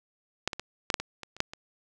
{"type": "clicks", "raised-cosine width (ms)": 0.2, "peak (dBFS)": [-9, -16, -18, -8, -6, -16, -22, -29, -7, -23], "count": 10, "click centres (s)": [0.476, 0.532, 0.596, 0.902, 0.942, 1, 1.233, 1.366, 1.404, 1.535], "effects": []}